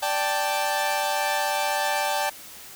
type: chord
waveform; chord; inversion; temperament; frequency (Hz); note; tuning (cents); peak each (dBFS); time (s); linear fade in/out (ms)
sawtooth; D suspended fourth; none; equal; 587.3 / 784 / 880; D5 / G5 / A5; 0 / 0 / 0; -25 / -23 / -23; 0.02-2.3; 10
effects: white hiss -43 dBFS RMS until 2.75 s